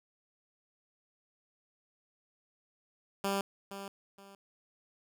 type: tone with echo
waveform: 10% pulse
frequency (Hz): 197.4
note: G3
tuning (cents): +12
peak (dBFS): -22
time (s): 3.24-3.41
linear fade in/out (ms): 2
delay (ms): 470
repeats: 2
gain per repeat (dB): -11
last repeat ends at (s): 4.35
effects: none